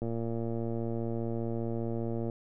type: click train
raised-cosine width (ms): 2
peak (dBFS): -22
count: 263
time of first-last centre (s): 0.02-2.298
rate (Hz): 115
effects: none